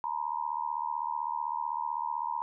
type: tone with amplitude modulation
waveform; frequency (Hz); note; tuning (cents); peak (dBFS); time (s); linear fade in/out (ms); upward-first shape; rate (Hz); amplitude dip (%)
sine; 950; A#5; +33; -26; 0.04-2.42; 0; sine; 75.8; 100
effects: none